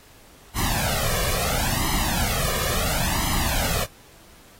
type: noise with flanger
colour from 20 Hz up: pink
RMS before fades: -24 dBFS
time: 0.54-3.87 s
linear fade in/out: 50 ms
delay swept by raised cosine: 0.98 to 1.75 ms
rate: 0.73 Hz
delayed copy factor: +0.85
effects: pink hiss -51 dBFS RMS until 4.59 s + AAC 48 kbps